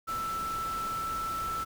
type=tone in noise; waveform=sine; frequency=1326 Hz; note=E6; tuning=10 cents sharp; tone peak=-31 dBFS; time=0.07-1.65 s; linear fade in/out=20 ms; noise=pink; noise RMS=-42 dBFS; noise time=0.07-1.65 s; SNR=+8 dB; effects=none